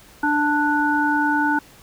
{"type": "harmonic tone", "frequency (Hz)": 295, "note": "D4", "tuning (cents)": 8, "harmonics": [1, 3, 5], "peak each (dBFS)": [-21, -21, -21], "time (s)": [0.23, 1.59], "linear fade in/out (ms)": 5, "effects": ["pink hiss -48 dBFS RMS until 1.82 s"]}